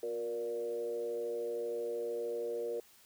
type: tone with frequency modulation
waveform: sine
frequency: 470.9 Hz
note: A#4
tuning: 18 cents sharp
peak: -34 dBFS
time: 0.03-2.8 s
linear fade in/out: 2 ms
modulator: 113 Hz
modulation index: 0.75
effects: white hiss -62 dBFS RMS until 3.05 s

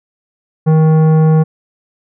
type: tone with tanh clipping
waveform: sine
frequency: 157.6 Hz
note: D#3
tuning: 23 cents sharp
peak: -8 dBFS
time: 0.66-1.44 s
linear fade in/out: 20 ms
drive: 13 dB
effects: none

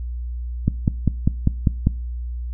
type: click train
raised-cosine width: 5 ms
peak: -3 dBFS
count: 7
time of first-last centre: 0.68-1.87 s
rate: 5.04 Hz
effects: noise-tail reverb RT60 0.4 s tail -22 dB re dry + added 60 Hz sine -25 dBFS peak until 2.53 s

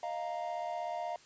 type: chord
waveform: triangle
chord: Eb suspended second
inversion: none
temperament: equal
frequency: 622.3 / 698.5 / 932.3 Hz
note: Eb5 / F5 / Bb5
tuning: 0 / 0 / 0 cents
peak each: -39 / -35 / -40 dBFS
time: 0.03-1.16 s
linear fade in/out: 2 ms
effects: white hiss -59 dBFS RMS until 1.25 s + resampled to 16000 Hz

